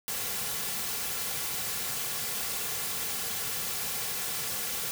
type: noise with comb filter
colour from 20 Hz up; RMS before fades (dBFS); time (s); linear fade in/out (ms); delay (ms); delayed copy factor
white; -33; 0.08-4.91; 0; 3.2; -0.55
effects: none